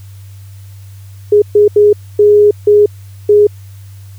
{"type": "tone bursts at uneven times", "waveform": "sine", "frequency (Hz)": 415.3, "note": "G#4", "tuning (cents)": 0, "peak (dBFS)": -3, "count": 6, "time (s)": [[1.32, 1.42], [1.55, 1.68], [1.76, 1.93], [2.19, 2.51], [2.67, 2.86], [3.29, 3.47]], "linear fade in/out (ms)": 5, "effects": ["added 98 Hz sine -30 dBFS peak until 4.18 s", "white hiss -47 dBFS RMS until 4.18 s"]}